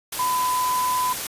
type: tone in noise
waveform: sine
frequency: 1004 Hz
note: B5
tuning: 28 cents sharp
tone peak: -20 dBFS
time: 0.19-1.13 s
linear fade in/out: 5 ms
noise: white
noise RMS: -29 dBFS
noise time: 0.12-1.27 s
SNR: +6 dB
effects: resampled to 32000 Hz